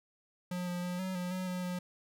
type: tone with pitch steps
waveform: square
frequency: 179.3 / 177.1 / 178.8 / 187.1 / 179.1 / 184.9 / 181.3 / 179.6 Hz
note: F3 / F3 / F3 / F#3 / F3 / F#3 / F#3 / F3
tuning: +46 / +24 / +41 / +20 / +44 / -1 / -35 / +49 cents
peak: -35 dBFS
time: 0.51-1.79 s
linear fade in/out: 5 ms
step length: 160 ms
effects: none